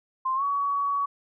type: tone with pitch glide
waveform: sine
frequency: 1046.5 to 1128.1 Hz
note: C6 to C#6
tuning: 0 to +30 cents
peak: -23 dBFS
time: 0.25-1.06 s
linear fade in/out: 10 ms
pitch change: +130 cents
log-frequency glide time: 0.35-0.43 s
effects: none